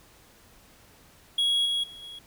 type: tone with level steps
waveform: triangle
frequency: 3322 Hz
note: G#7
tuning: in tune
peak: -20 / -23 / -41 / -38 dBFS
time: 1.38-2.19 s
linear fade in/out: 5 ms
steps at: 1.65 / 1.83 / 2.02 s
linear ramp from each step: 10 ms
effects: pink hiss -56 dBFS RMS until 2.26 s